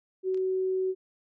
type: tone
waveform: sine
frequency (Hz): 375.5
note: F#4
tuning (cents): +26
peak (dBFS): -25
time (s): 0.23-0.95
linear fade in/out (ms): 50
type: clicks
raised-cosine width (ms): 0.2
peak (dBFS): -34 / -40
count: 2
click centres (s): 0.345 / 0.375
effects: none